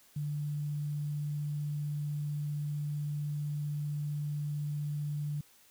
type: tone with quantisation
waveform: sine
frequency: 147.4 Hz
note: D3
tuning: 7 cents sharp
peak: -32 dBFS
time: 0.16-5.41 s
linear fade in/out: 5 ms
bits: 10
effects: white hiss -62 dBFS RMS until 5.7 s